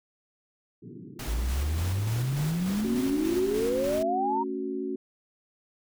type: band-pass noise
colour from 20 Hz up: pink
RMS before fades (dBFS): -44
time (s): 0.82-3.09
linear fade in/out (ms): 5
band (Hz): 110 to 410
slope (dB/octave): 96
type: noise with tremolo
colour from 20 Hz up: pink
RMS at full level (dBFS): -38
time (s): 1.19-4.03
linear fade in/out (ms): 5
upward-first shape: square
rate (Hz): 3.4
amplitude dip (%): 30
type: exponential sweep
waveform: sine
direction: up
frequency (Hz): 51.91 to 953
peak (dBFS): -25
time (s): 1.27-4.44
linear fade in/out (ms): 20
type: chord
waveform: sine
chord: F# minor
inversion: first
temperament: just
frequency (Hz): 222 / 277.5 / 370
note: A3 / C#4 / F#4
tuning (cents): +16 / +2 / 0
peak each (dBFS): -37 / -33 / -32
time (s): 2.84-4.96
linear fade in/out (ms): 5
effects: none